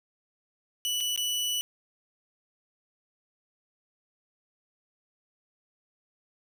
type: tone with dropouts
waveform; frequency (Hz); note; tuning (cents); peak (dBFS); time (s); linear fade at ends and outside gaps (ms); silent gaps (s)
sawtooth; 2960; F#7; 0; -24; 0.85-1.61; 0; 1.004-1.008 / 1.161-1.176
effects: none